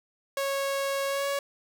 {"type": "tone with pitch glide", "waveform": "sawtooth", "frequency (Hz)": [551, 560], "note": ["C#5", "C#5"], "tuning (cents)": [-11, 18], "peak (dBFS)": -23, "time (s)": [0.37, 1.39], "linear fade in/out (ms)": 2, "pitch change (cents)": 29, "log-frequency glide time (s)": [1.07, 1.27], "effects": []}